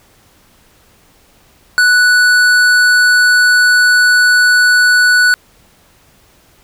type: tone with hard clipping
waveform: sine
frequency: 1480 Hz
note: F#6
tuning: in tune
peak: -8 dBFS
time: 1.78-5.34 s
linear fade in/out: 0 ms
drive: 12 dB
effects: pink hiss -49 dBFS RMS until 6.63 s